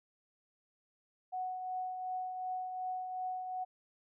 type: tone with tremolo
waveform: sine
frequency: 740 Hz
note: F#5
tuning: in tune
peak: -34 dBFS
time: 1.32-3.65 s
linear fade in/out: 20 ms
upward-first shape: triangle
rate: 2.7 Hz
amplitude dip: 45%
effects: none